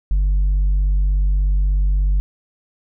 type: tone with tanh clipping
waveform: triangle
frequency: 48.29 Hz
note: G1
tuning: 25 cents flat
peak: -14 dBFS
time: 0.11-2.2 s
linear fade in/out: 0 ms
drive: 7 dB
effects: none